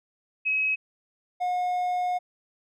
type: tone pair in turn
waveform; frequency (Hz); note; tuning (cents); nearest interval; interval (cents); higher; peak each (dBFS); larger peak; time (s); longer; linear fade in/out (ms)
sine / triangle; 2554 / 721.3; D#7 / F#5; +45 / -44; octave + minor seventh; 2189; first; -22; neither; 0.45-0.76 / 1.4-2.19; second; 20
effects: none